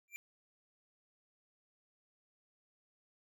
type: tone with exponential growth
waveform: square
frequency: 2359 Hz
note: D7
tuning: 7 cents sharp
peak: -39 dBFS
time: 0.08-0.16 s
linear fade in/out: 0 ms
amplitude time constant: 16 ms
effects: none